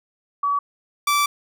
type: tone pair in turn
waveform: sine / sawtooth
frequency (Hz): 1139 / 1162.3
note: C#6 / D6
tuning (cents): +47 / -18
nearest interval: unison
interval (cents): 35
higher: second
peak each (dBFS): -18 / -13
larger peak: second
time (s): 0.43-0.59 / 1.07-1.26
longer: second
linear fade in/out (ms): 5
effects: none